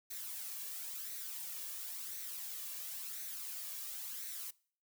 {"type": "noise with flanger", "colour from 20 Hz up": "blue", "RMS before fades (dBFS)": -44, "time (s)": [0.1, 4.51], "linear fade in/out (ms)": 10, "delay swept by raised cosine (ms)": [0.49, 1.79], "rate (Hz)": 0.96, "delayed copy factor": 0.5, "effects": ["noise-tail reverb RT60 0.5 s tail -23 dB re dry"]}